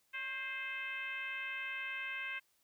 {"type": "tone with frequency modulation", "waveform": "sine", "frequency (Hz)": 2093, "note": "C7", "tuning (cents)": 0, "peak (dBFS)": -38, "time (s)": [0.13, 2.4], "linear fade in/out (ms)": 20, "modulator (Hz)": 506, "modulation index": 1.4, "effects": ["white hiss -75 dBFS RMS until 2.63 s"]}